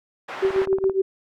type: band-pass noise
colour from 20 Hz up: pink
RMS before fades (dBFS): -34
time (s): 0.28-0.66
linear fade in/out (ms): 10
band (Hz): 660 to 2000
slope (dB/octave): 12
type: tone with tremolo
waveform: sine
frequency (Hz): 384.5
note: G4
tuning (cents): -33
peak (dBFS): -14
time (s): 0.42-1.02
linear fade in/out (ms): 10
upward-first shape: triangle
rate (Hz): 7.3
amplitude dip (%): 95
type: click train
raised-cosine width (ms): 1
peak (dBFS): -18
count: 9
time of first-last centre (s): 0.45-0.897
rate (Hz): 17.9
effects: none